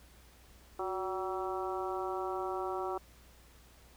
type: harmonic tone with a mistuned harmonic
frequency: 190 Hz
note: F#3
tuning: 46 cents sharp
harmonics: 2 / 3 / 4 / 5 / 6 / 7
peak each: -37 / -44 / -39 / -43 / -43 / -44 dBFS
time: 0.79-2.98 s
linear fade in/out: 5 ms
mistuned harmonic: 2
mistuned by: -54 cents
effects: added 60 Hz sine -59 dBFS peak until 3.96 s + pink hiss -61 dBFS RMS until 3.96 s